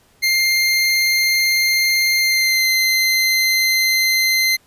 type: tone with pitch glide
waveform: 25% pulse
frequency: 2106 to 2071 Hz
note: C7 to C7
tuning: +11 to -18 cents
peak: -10 dBFS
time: 0.22-4.57 s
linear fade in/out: 20 ms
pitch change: -29 cents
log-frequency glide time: 2.17-2.68 s
effects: pink hiss -55 dBFS RMS until 4.66 s + resampled to 32000 Hz